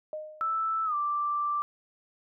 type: tone with exponential decay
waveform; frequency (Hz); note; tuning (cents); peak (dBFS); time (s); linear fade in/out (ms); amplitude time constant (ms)
sine; 616; D#5; -17; -31; 0.13-0.73; 1; 130
type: tone with pitch glide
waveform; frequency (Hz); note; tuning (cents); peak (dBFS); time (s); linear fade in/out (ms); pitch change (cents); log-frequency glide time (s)
sine; 1318.5 to 1174.6; E6 to D6; 0 to 0; -26; 0.41-1.62; 0; -200; 0.85-0.95
effects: none